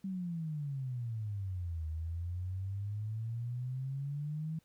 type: exponential two-way sweep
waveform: sine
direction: down then up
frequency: 195.7 to 78.1 to 161.8 Hz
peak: -35 dBFS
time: 0.04-4.59 s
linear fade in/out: 5 ms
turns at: 1.87 s
effects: pink hiss -72 dBFS RMS until 4.64 s